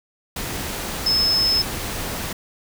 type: tone in noise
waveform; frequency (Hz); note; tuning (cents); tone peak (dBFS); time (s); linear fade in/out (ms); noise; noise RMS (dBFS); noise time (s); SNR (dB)
sine; 5200; E8; -24; -16; 1.06-1.62; 5; pink; -28; 0.36-2.33; +9
effects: none